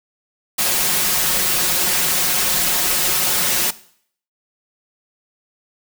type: noise with comb filter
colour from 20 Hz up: white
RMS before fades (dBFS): -18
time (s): 0.58-3.71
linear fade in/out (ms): 10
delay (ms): 5.5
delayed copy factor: +0.9
effects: noise-tail reverb RT60 0.6 s tail -18 dB re dry